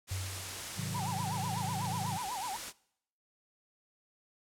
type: noise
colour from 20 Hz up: white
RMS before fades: -40 dBFS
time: 0.07-2.73 s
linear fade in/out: 50 ms
type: tone with exponential decay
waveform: sine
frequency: 93.9 Hz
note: F#2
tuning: 26 cents sharp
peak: -32 dBFS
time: 0.11-0.99 s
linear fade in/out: 5 ms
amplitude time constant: 190 ms
type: chord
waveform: triangle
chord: Ab dominant seventh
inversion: none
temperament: equal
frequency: 103.83 / 130.81 / 155.56 / 185 Hz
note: Ab2 / C3 / Eb3 / Gb3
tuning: 0 / 0 / 0 / 0 cents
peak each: -39 dBFS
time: 0.76-2.18 s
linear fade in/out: 20 ms
type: tone with vibrato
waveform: sine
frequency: 868 Hz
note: A5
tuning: 24 cents flat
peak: -36 dBFS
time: 0.94-2.57 s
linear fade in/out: 10 ms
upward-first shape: sine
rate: 8.1 Hz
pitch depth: 250 cents each way
effects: noise-tail reverb RT60 0.7 s tail -22 dB re dry + low-pass 10000 Hz 12 dB/octave